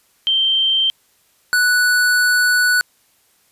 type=tone pair in turn; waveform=sine / square; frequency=3136 / 1480 Hz; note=G7 / F#6; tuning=0 / 0 cents; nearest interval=octave + minor second; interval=1300 cents; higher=first; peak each=-13 dBFS; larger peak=neither; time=0.27-0.9 / 1.53-2.81 s; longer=second; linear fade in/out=0 ms; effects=white hiss -58 dBFS RMS until 3.51 s + resampled to 32000 Hz